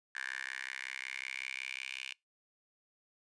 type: tone with high-pass filter sweep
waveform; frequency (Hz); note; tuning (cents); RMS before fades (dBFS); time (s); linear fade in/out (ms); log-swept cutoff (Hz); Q
10% pulse; 65.41; C2; 0; -42; 0.15-2.13; 5; 1700 to 2600; 6.8
effects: noise-tail reverb RT60 0.2 s tail -25 dB re dry + resampled to 22050 Hz